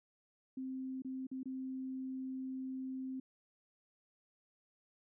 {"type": "tone with dropouts", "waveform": "sine", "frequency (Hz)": 261.6, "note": "C4", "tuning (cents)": 0, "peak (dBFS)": -39, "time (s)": [0.57, 3.2], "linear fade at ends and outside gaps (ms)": 5, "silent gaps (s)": [[1.021, 1.047], [1.269, 1.314], [1.432, 1.456]], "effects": []}